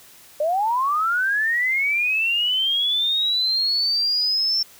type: linear sweep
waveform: sine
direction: up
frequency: 579 to 5410 Hz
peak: -18 dBFS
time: 0.4-4.63 s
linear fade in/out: 5 ms
effects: white hiss -48 dBFS RMS until 4.79 s